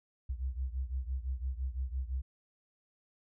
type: beating tone pair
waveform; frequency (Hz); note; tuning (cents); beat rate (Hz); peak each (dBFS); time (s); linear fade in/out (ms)
sine; 62.8 / 68.7; B1 / C#2; +30 / -15; 5.9; -35 / -38; 0.29-2.22; 10
effects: none